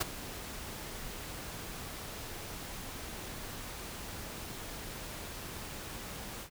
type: noise with ADSR envelope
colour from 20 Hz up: pink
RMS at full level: -27 dBFS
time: 0-6.5 s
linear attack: 14 ms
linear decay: 17 ms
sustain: -16 dB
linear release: 79 ms
effects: none